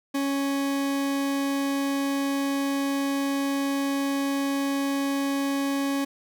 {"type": "tone", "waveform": "40% pulse", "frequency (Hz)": 277.2, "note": "C#4", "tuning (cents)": 0, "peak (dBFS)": -23, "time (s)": [0.14, 6.05], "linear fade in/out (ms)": 10, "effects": []}